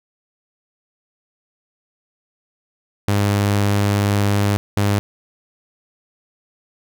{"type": "tone bursts at uneven times", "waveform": "sawtooth", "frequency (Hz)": 101.6, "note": "G#2", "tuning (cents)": -38, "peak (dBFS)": -11, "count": 2, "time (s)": [[3.08, 4.57], [4.77, 4.99]], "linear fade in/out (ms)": 0, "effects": []}